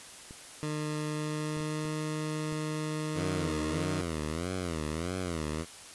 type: clicks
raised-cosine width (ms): 3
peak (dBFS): -33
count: 5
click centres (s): 0.309 / 1.569 / 1.605 / 1.853 / 2.524
type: tone with pitch glide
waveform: 20% pulse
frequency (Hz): 151.8 to 154.19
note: D#3 to D#3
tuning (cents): -42 to -15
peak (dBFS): -27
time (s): 0.63-4.01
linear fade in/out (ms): 0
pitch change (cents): +27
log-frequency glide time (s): 1.11-1.92
type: tone with vibrato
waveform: 10% pulse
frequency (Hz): 84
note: E2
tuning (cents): +33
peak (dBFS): -24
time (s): 3.14-5.66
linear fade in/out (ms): 50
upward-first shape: sine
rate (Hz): 1.6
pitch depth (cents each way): 180
effects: white hiss -48 dBFS RMS until 5.94 s + resampled to 24000 Hz